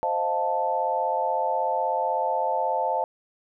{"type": "chord", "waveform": "sine", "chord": "F dominant seventh", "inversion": "second", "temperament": "equal", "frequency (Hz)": [523.3, 622.3, 698.5, 880], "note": ["C5", "Eb5", "F5", "A5"], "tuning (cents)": [0, 0, 0, 0], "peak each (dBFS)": [-29, -30, -29, -25], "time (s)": [0.03, 3.04], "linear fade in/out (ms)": 0, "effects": []}